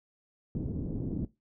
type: low-pass noise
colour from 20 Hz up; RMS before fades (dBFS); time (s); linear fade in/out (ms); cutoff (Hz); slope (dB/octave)
white; -34; 0.55-1.25; 2; 300; 24
effects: noise-tail reverb RT60 0.2 s tail -17 dB re dry